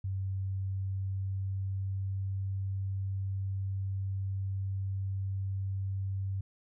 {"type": "tone with pitch glide", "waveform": "sine", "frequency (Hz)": [96, 96.84], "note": ["G2", "G2"], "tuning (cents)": [-36, -21], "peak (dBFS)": -31, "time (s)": [0.04, 6.41], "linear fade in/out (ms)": 5, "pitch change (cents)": 15, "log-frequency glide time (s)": [0.32, 2.37], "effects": []}